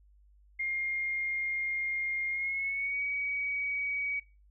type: tone with pitch glide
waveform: sine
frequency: 2124 to 2263 Hz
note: C7 to C#7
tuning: +25 to +35 cents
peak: -30 dBFS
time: 0.59-4.2 s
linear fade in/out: 10 ms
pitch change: +110 cents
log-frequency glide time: 2.29-3.03 s
effects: noise-tail reverb RT60 0.3 s tail -20 dB re dry + added 50 Hz sine -58 dBFS peak until 4.5 s